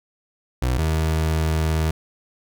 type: tone pair in turn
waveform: 30% pulse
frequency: 62.9 / 79.25 Hz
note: B1 / D#2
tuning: +32 / +32 cents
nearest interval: major third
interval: 400 cents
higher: second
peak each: -16 / -16 dBFS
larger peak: neither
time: 0.62-0.78 / 0.78-1.91 s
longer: second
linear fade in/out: 5 ms
effects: none